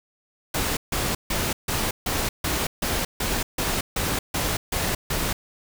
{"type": "noise bursts", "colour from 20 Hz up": "pink", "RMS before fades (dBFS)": -25, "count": 13, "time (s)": [0.54, 5.33], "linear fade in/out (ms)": 5, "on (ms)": 230, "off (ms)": 150, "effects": []}